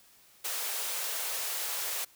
white high-pass noise, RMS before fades -34 dBFS, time 0.44-2.05 s, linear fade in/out 10 ms, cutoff 410 Hz, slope 48 dB/octave, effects white hiss -60 dBFS RMS until 2.15 s

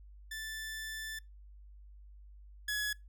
sawtooth tone pair in turn, 1760 / 1690 Hz, A6 / G#6, 0 / +30 cents, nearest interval minor second, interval 70 cents, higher first, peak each -36 / -29 dBFS, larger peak second, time 0.31-1.19 / 2.68-2.93 s, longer first, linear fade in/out 5 ms, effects noise-tail reverb RT60 0.2 s tail -24 dB re dry + added 50 Hz sine -51 dBFS peak until 3.08 s

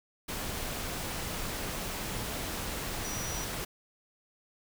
sine tone in noise, 5840 Hz, F#8, 24 cents flat, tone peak -39 dBFS, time 3.04-3.45 s, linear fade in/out 10 ms, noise pink, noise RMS -36 dBFS, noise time 0.28-3.65 s, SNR -6 dB, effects none

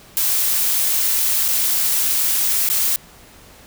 blue noise with dropouts, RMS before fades -18 dBFS, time 0.17-2.96 s, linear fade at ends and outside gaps 0 ms, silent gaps 1.481-1.486 / 2.69-2.7 s, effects pink hiss -45 dBFS RMS until 3.66 s

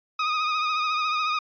sawtooth tone with vibrato, 1244.5 Hz, D#6, in tune, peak -19 dBFS, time 0.19-1.39 s, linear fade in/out 5 ms, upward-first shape sine, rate 14 Hz, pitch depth 38 cents each way, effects resampled to 11025 Hz

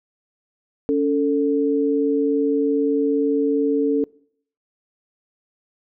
sine tone pair together, 281.8 / 444.2 Hz, C#4 / A4, +29 / +16 cents, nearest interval minor sixth, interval 787 cents, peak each -19 dBFS, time 0.89-4.04 s, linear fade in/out 0 ms, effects noise-tail reverb RT60 0.6 s tail -24 dB re dry

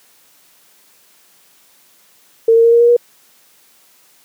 sine tone with pitch steps, 454.6 / 459.4 / 464.2 / 469 / 473.9 / 478.9 Hz, A#4 / A#4 / A#4 / A#4 / A#4 / A#4, -43 / -25 / -7 / +11 / +28 / +47 cents, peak -6 dBFS, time 2.48-2.966 s, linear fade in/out 5 ms, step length 81 ms, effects white hiss -51 dBFS RMS until 4.24 s + high-pass 150 Hz 12 dB/octave

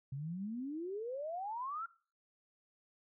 sine exponential sweep, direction up, 130.81 to 1396.9 Hz, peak -38 dBFS, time 0.12-1.86 s, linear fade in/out 5 ms, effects noise-tail reverb RT60 0.4 s tail -20 dB re dry

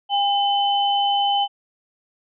sine tone pair together, 805 / 3036 Hz, G5 / F#7, +46 / +44 cents, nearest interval octave + major seventh, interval 2298 cents, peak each -18 / -22 dBFS, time 0.09-1.48 s, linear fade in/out 50 ms, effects none

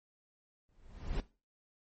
brown noise with exponential growth, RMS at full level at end -30 dBFS, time 0.69-1.2 s, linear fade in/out 1 ms, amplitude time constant 110 ms, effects noise-tail reverb RT60 0.3 s tail -17 dB re dry + MP3 32 kbps

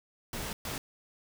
pink noise bursts at uneven times, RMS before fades -37 dBFS, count 2, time 0.33-0.53 / 0.65-0.78 s, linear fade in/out 2 ms, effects none

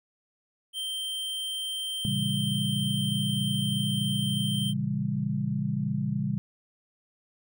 square tone, 3136 Hz, G7, in tune, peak -31 dBFS, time 0.73-4.74 s, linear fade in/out 50 ms
sine chord, A# diminished seventh, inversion none, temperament just, 116.54 / 139.85 / 167.82 / 201.4 Hz, A#2 / C#3 / E3 / G3, 0 / +16 / +31 / +47 cents, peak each -34 / -30 / -34 / -30 dBFS, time 2.05-6.38 s, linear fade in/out 0 ms
effects none

